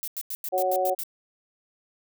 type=noise bursts; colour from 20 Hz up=violet; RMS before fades=-32 dBFS; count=8; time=0.03-1.035 s; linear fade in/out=0 ms; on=46 ms; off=91 ms
type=harmonic tone; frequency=185 Hz; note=F#3; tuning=in tune; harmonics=2 / 3 / 4; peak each=-31 / -25 / -25 dBFS; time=0.52-0.95 s; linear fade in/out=20 ms
effects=none